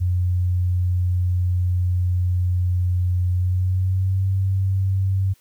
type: tone with pitch glide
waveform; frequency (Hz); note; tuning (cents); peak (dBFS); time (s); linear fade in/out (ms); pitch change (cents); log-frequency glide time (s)
sine; 90 to 95.9; F#2 to G2; -47 to -37; -17; 0-5.34; 20; +110; 3.31-4.26
effects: white hiss -59 dBFS RMS until 5.4 s